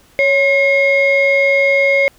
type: tone pair together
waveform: sine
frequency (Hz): 554.4 / 2154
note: C#5 / C7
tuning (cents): 0 / +50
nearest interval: octave + major seventh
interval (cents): 2350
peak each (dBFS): -11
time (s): 0.19-2.08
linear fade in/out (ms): 0
effects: tanh soft clip ceiling -5 dBFS + pink hiss -50 dBFS RMS until 2.18 s